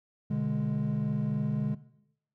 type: chord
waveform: triangle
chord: G# diminished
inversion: first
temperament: equal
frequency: 123.47 / 146.83 / 207.7 Hz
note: B2 / D3 / G#3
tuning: 0 / 0 / 0 cents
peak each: -32 / -28 / -28 dBFS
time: 0.3-1.75 s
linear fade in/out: 10 ms
effects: noise-tail reverb RT60 0.8 s tail -18 dB re dry + tanh soft clip ceiling -19 dBFS